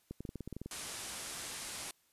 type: clicks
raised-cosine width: 3 ms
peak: -29 dBFS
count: 11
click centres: 0.11 / 0.206 / 0.252 / 0.291 / 0.357 / 0.407 / 0.476 / 0.527 / 0.566 / 0.616 / 0.66 s
type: low-pass noise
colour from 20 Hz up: white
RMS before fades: -44 dBFS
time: 0.71-1.91 s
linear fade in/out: 2 ms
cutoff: 11000 Hz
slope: 48 dB/octave
effects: white hiss -72 dBFS RMS until 2.12 s + resampled to 32000 Hz